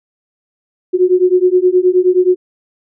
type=beating tone pair; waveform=sine; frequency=360 / 369.5 Hz; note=F#4 / F#4; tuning=-47 / -2 cents; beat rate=9.5 Hz; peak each=-11 dBFS; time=0.93-2.36 s; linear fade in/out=20 ms; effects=none